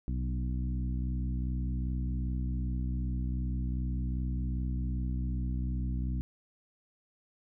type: harmonic tone with a mistuned harmonic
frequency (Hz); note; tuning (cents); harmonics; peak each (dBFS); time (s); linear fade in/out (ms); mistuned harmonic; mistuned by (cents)
62.6; B1; +24; 1 / 2 / 3 / 4 / 5; -31 / -37 / -40 / -42 / -48; 0.08-6.21; 0; 2; +30
effects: none